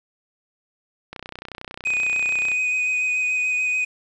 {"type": "click train", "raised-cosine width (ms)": 0.3, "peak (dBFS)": -18, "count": 44, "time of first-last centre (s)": [1.13, 2.517], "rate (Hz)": 31}
{"type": "tone with vibrato", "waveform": "triangle", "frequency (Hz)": 2498, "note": "D#7", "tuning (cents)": 6, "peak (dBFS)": -18, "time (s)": [1.85, 3.85], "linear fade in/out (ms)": 10, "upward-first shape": "sine", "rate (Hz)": 6.9, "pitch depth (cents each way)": 15}
{"effects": ["resampled to 22050 Hz", "8-bit"]}